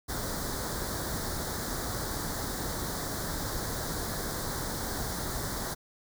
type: band-stop noise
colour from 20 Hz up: pink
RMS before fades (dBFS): -34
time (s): 0.08-5.75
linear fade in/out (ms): 20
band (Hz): 1900 to 3700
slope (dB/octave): 48
effects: none